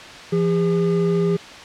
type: tone pair together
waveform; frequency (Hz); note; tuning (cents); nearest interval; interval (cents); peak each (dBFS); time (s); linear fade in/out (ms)
triangle; 170 / 404.3; F3 / G#4; -46 / -46; octave + minor third; 1500; -17; 0.32-1.37; 10
effects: white hiss -37 dBFS RMS until 1.64 s + low-pass 4000 Hz 12 dB/octave